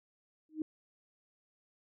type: tone with exponential growth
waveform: sine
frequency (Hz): 311.4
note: D#4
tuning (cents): +2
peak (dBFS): -28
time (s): 0.49-0.62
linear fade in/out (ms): 2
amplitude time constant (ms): 27
effects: none